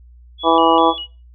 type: tone with vibrato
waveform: sine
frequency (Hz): 3136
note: G7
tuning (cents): 0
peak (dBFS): -26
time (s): 0.38-1.07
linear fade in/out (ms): 50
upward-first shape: square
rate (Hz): 2.5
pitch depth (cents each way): 130
type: harmonic tone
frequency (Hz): 164.81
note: E3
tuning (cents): 0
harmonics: 2 / 3 / 4 / 5 / 6 / 7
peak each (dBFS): -17 / -17 / -17 / -17 / -17 / -17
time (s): 0.43-0.94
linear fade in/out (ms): 50
effects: noise-tail reverb RT60 0.3 s tail -17 dB re dry + added 60 Hz sine -41 dBFS peak until 1.34 s